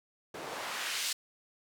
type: noise with band-pass filter sweep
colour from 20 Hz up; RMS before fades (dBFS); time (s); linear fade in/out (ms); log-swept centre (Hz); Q
white; -37; 0.34-1.13; 5; 350 to 4600; 0.81
effects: none